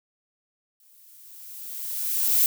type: noise with exponential growth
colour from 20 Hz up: violet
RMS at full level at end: -18 dBFS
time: 0.8-2.46 s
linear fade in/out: 2 ms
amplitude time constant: 360 ms
effects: none